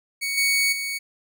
sawtooth tone with level steps, 2231 Hz, C#7, 11 cents sharp, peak -21 / -15 / -23 dBFS, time 0.21-0.99 s, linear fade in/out 20 ms, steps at 0.37 / 0.72 s, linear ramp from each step 10 ms, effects none

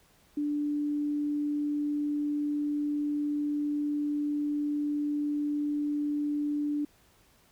sine tone, 293.7 Hz, D4, in tune, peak -27 dBFS, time 0.37-6.85 s, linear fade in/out 5 ms, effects pink hiss -63 dBFS RMS until 7.51 s

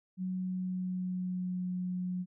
sine tone with pitch glide, 185 to 181.51 Hz, F#3 to F#3, 0 to -33 cents, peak -32 dBFS, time 0.17-2.26 s, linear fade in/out 50 ms, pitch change -33 cents, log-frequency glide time 0.28-1.68 s, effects none

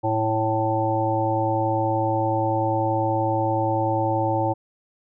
harmonic tone, 110.4 Hz, A2, 6 cents sharp, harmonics 1 / 3 / 5 / 7 / 8, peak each -26 / -26 / -26 / -26 / -26 dBFS, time 0.03-4.54 s, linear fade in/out 20 ms, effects none

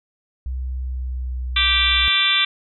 sine tone with pitch glide, 64 to 62.61 Hz, C2 to B1, -38 to +24 cents, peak -23 dBFS, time 0.46-2.08 s, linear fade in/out 0 ms, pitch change -38 cents, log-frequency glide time 0.77-1.43 s
harmonic tone, 391.2 Hz, G4, 4 cents flat, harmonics 3 / 4 / 5 / 6 / 7 / 8 / 9 / 10, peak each -27 / -27 / -27 / -21 / -26 / -25 / -18 / -28 dBFS, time 1.56-2.45 s, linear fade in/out 5 ms
effects none

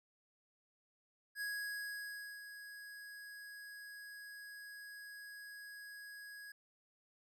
square tone with ADSR envelope, 1661.2 Hz, G#6, in tune, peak -39 dBFS, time 1.35-6.52 s, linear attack 63 ms, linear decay 1000 ms, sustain -11 dB, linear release 4 ms, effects none

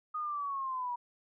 sine linear sweep, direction down, 1244.5 to 957 Hz, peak -33 dBFS, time 0.14-0.96 s, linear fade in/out 10 ms, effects none

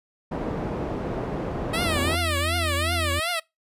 white low-pass noise, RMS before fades -29 dBFS, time 0.31-2.16 s, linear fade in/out 10 ms, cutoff 490 Hz, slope 12 dB/octave
10% pulse tone with vibrato, 630 Hz, D#5, 21 cents sharp, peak -16 dBFS, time 1.73-3.4 s, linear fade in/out 10 ms, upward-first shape triangle, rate 2.7 Hz, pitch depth 230 cents each way
harmonic tone, 84.8 Hz, E2, 50 cents sharp, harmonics 1 / 3 / 4, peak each -26 / -38 / -35 dBFS, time 1.85-3.2 s, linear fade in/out 10 ms
effects noise-tail reverb RT60 0.2 s tail -24 dB re dry + resampled to 32000 Hz

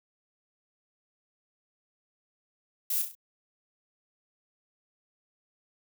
violet noise with echo, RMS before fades -29 dBFS, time 2.9-3.02 s, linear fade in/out 5 ms, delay 33 ms, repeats 4, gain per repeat -6 dB, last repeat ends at 3.152 s, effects none

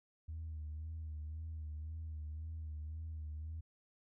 sine tone with vibrato, 78.3 Hz, D#2, 11 cents sharp, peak -40 dBFS, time 0.28-3.61 s, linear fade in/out 10 ms, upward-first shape sine, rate 1.9 Hz, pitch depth 51 cents each way, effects tanh soft clip ceiling -38 dBFS

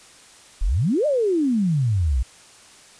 sine exponential two-way sweep, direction up then down, 31.88 to 624 to 56.7 Hz, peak -17 dBFS, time 0.61-2.23 s, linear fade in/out 10 ms, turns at 1.06 s, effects white hiss -48 dBFS RMS until 2.99 s + resampled to 22050 Hz

